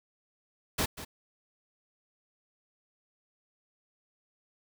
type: noise with echo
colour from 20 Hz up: pink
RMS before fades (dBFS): -29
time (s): 0.78-0.86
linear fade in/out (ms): 10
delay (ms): 190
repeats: 1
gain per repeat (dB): -13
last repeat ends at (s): 1.05
effects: none